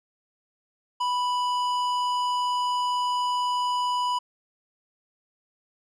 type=tone with tanh clipping; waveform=triangle; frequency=987.8 Hz; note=B5; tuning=in tune; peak=-25 dBFS; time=1-4.19 s; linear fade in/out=10 ms; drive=17 dB; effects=none